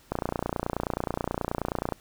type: click train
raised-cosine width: 1 ms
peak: -13 dBFS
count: 54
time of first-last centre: 0.12-1.923 s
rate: 29.4 Hz
effects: pink hiss -57 dBFS RMS until 2 s